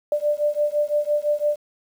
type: beating tone pair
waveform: sine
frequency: 589 / 594.9 Hz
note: D5 / D5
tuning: +5 / +22 cents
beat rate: 5.9 Hz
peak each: -22 dBFS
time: 0.12-1.56 s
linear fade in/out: 2 ms
effects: 8-bit